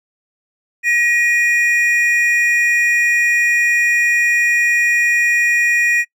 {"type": "tone pair together", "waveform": "triangle", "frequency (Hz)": [1900, 2451], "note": ["A#6", "D#7"], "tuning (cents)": [33, -27], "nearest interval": "major third", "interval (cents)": 440, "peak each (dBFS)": -13, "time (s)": [0.83, 6.05], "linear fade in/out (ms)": 50, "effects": ["noise-tail reverb RT60 0.1 s tail -22 dB re dry"]}